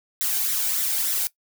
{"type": "noise with flanger", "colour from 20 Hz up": "blue", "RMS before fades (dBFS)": -24, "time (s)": [0.21, 1.27], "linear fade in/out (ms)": 0, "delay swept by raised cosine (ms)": [0.53, 1.35], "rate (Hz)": 3.4, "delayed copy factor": 0.55, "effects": ["noise-tail reverb RT60 0.1 s tail -19 dB re dry"]}